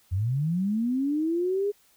sine linear sweep, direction up, 84.9 to 415.3 Hz, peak -23 dBFS, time 0.11-1.72 s, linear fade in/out 20 ms, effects white hiss -62 dBFS RMS until 1.96 s

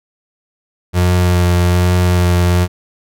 35% pulse tone with vibrato, 88.9 Hz, F2, 31 cents sharp, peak -8 dBFS, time 0.93-2.68 s, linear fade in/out 50 ms, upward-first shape sine, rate 1.2 Hz, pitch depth 15 cents each way, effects none

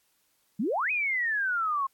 sine exponential two-way sweep, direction up then down, 184.7 to 2549 to 1062 Hz, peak -25 dBFS, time 0.59-1.87 s, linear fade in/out 10 ms, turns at 0.91 s, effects white hiss -70 dBFS RMS until 1.93 s + AAC 64 kbps

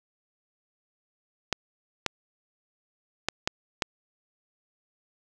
clicks, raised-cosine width 0.2 ms, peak -7 dBFS, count 5, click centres 1.527 / 2.063 / 3.286 / 3.475 / 3.822 s, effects none

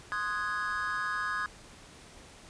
triangle chord, Ab dominant seventh, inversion first, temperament equal, 1046.5 / 1244.5 / 1480 / 1661.2 Hz, C6 / Eb6 / Gb6 / Ab6, 0 / 0 / 0 / 0 cents, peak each -37 / -33 / -37 / -32 dBFS, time 0.12-1.46 s, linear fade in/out 0 ms, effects pink hiss -52 dBFS RMS until 2.49 s + resampled to 22050 Hz

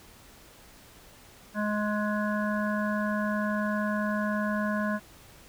harmonic tone, 209.7 Hz, G#3, 17 cents sharp, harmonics 1 / 3 / 5 / 7 / 8, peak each -28 / -33 / -35 / -36 / -37 dBFS, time 1.54-5 s, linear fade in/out 50 ms, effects pink hiss -53 dBFS RMS until 5.48 s

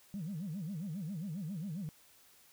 sine tone with vibrato, 176.5 Hz, F3, 19 cents sharp, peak -36 dBFS, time 0.14-1.89 s, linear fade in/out 0 ms, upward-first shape sine, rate 7.4 Hz, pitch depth 290 cents each way, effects tanh soft clip ceiling -34 dBFS + white hiss -63 dBFS RMS until 2.52 s

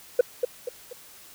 sine tone with echo, 493.9 Hz, B4, in tune, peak -10 dBFS, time 0.19-0.21 s, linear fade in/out 5 ms, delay 240 ms, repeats 3, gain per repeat -8 dB, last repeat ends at 0.93 s, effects tanh soft clip ceiling -12 dBFS + white hiss -49 dBFS RMS until 1.34 s

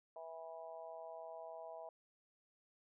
harmonic tone, 163.3 Hz, E3, 16 cents flat, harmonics 3 / 4 / 5 / 6, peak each -57 / -49 / -55 / -57 dBFS, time 0.16-1.89 s, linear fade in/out 2 ms, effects none

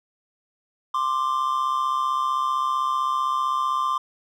triangle tone pair together, 1046.5 / 1182.1 Hz, C6 / D6, 0 / +11 cents, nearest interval major second, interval 211 cents, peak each -22 dBFS, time 0.94-3.98 s, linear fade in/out 5 ms, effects none

